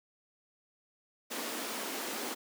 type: high-pass noise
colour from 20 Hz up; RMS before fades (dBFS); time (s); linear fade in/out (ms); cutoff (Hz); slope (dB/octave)
pink; -38; 1.3-2.35; 20; 220; 48
effects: none